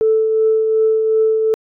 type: tone with tremolo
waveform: sine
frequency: 440 Hz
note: A4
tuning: in tune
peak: -9 dBFS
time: 0.01-1.54 s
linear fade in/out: 0 ms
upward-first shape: triangle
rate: 2.7 Hz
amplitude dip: 40%
effects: tanh soft clip ceiling -5 dBFS